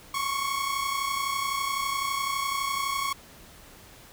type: tone pair together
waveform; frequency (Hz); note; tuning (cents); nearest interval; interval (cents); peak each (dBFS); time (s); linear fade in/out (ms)
sawtooth; 1087 / 1118.9; C#6 / C#6; -34 / +16; minor second; 50; -26; 0.14-3.13; 5
effects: pink hiss -50 dBFS RMS until 4.12 s